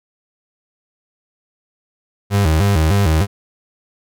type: tone with vibrato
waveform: 35% pulse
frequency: 89 Hz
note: F2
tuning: 33 cents sharp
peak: -10 dBFS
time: 2.3-3.27 s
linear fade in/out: 50 ms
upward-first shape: square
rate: 3.3 Hz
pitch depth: 210 cents each way
effects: none